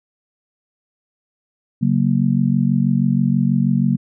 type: chord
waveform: sine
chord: F# major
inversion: second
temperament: just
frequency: 138.75 / 185 / 231.2 Hz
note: C#3 / F#3 / A#3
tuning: +2 / 0 / -14 cents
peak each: -18 dBFS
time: 1.81-3.97 s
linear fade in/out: 20 ms
effects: none